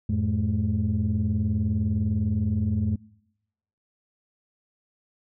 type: tone cluster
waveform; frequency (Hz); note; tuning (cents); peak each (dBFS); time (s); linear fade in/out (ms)
sine; 87 / 106.7 / 214.1; F2 / G#2 / A3; -6 / +47 / -47; -25; 0.09-2.96; 5
effects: noise-tail reverb RT60 0.9 s tail -24 dB re dry + tanh soft clip ceiling -16 dBFS